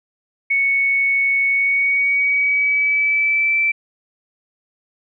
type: tone with pitch glide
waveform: sine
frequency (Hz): 2217 to 2330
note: C#7 to D7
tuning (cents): 0 to -14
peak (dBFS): -14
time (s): 0.5-3.72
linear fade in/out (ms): 10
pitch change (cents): +86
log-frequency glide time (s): 1.48-3.58
effects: none